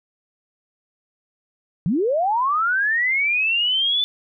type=linear sweep; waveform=sine; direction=up; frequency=146.83 to 3520 Hz; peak=-17 dBFS; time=1.86-4.04 s; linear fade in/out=0 ms; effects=none